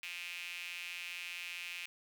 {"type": "tone with high-pass filter", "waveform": "sawtooth", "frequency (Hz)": 175.1, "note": "F3", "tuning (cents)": 5, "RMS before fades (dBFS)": -44, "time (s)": [0.03, 1.86], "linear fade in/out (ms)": 0, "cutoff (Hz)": 2500, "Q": 5.6, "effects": []}